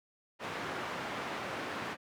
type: band-pass noise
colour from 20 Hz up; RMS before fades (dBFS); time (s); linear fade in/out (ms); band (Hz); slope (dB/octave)
white; -39; 0.39-1.97; 50; 130 to 1600; 12
effects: none